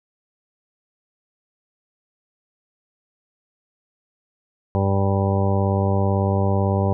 harmonic tone, 98 Hz, G2, in tune, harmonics 1 / 2 / 3 / 4 / 5 / 6 / 8 / 9 / 10, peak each -19 / -24 / -33 / -27 / -29 / -27 / -29 / -35 / -32 dBFS, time 4.75-6.93 s, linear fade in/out 0 ms, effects none

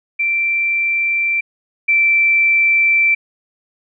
sine tone pair in turn, 2349 / 2338 Hz, D7 / D7, 0 / -8 cents, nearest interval unison, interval 8 cents, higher first, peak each -14 / -10 dBFS, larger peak second, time 0.19-1.41 / 1.88-3.15 s, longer second, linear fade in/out 10 ms, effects none

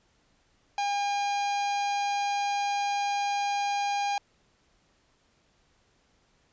45% pulse tone, 809 Hz, G#5, 46 cents flat, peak -26 dBFS, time 0.78-4.18 s, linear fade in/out 2 ms, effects pink hiss -67 dBFS RMS until 6.52 s + resampled to 16000 Hz

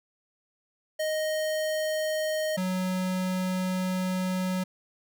square tone pair in turn, 622.3 / 185.01 Hz, D#5 / F#3, 0 / 0 cents, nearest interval octave + major sixth, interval 2100 cents, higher first, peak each -27 dBFS, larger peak neither, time 0.99-2.57 / 2.57-4.64 s, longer second, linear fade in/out 10 ms, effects none

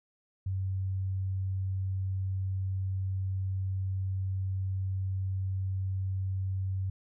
sine tone, 95.2 Hz, F#2, 50 cents sharp, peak -29 dBFS, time 0.46-6.9 s, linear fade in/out 5 ms, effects none

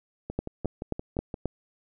two click trains, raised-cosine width 2 ms, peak -20 / -14 dBFS, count 7 / 5, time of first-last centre 0.3-1.342 / 0.39-1.457 s, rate 5.76 / 3.75 Hz, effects none

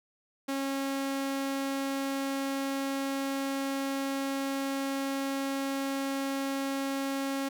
sawtooth tone, 273.2 Hz, C#4, 25 cents flat, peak -26 dBFS, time 0.48-7.49 s, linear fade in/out 10 ms, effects none

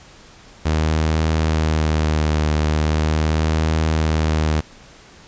sawtooth tone with vibrato, 77.78 Hz, D#2, in tune, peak -12 dBFS, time 0.65-4.61 s, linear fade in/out 10 ms, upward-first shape triangle, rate 0.4 Hz, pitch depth 34 cents each way, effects pink hiss -45 dBFS RMS until 5.27 s + resampled to 16000 Hz

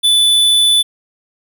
square tone, 3486 Hz, A7, 17 cents flat, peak -9 dBFS, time 0.03-0.83 s, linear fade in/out 20 ms, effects none

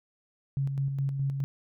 sine tone with tremolo, 137.6 Hz, C#3, 12 cents flat, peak -25 dBFS, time 0.57-1.44 s, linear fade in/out 0 ms, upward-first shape square, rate 4.8 Hz, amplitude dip 40%, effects none

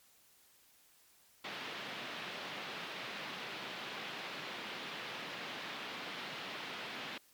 white band-pass noise, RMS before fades -44 dBFS, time 1.44-7.18 s, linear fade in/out 5 ms, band 140 to 3600 Hz, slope 24 dB/octave, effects white hiss -66 dBFS RMS until 7.33 s + MP3 96 kbps

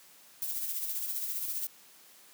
violet noise with tremolo, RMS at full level -33 dBFS, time 0.42-1.67 s, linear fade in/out 0 ms, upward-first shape sine, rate 15 Hz, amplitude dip 45%, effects white hiss -57 dBFS RMS until 2.33 s + high-pass 150 Hz 12 dB/octave

